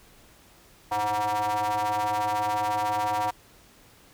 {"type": "ring-modulated tone", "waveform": "square", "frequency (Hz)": 106, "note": "G#2", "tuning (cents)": 36, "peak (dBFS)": -22, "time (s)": [0.91, 3.31], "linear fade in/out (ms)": 10, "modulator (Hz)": 841, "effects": ["pink hiss -55 dBFS RMS until 4.13 s"]}